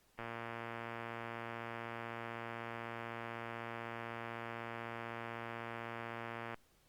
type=click train; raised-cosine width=0.5 ms; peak=-28 dBFS; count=738; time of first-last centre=0.19-6.543 s; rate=116 Hz; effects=pink hiss -71 dBFS RMS until 6.88 s + Opus 48 kbps